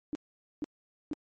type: tone bursts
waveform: sine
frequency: 299.2 Hz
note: D4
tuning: 32 cents sharp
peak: -30 dBFS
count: 3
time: 0.13-1.133 s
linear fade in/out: 0 ms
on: 21 ms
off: 470 ms
effects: MP3 32 kbps